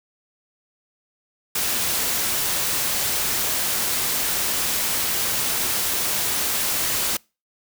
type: noise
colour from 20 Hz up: white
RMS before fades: -23 dBFS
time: 1.55-7.17 s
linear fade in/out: 5 ms
effects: noise-tail reverb RT60 0.3 s tail -26 dB re dry